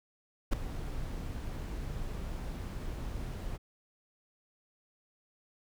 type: noise with ADSR envelope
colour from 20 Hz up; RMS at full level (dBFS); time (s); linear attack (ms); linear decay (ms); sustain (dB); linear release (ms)
brown; -23; 0.51-3.58; 23; 3; -15; 24
effects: none